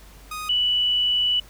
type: tone pair in turn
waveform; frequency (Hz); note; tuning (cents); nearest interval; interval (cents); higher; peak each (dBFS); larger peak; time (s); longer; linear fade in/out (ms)
sawtooth / sine; 1244.5 / 2960; D#6 / F#7; 0 / 0; octave + minor third; 1500; second; -26 / -18; second; 0.31-0.49 / 0.49-1.4; second; 5
effects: added 49 Hz sine -45 dBFS peak until 1.49 s + pink hiss -50 dBFS RMS until 1.49 s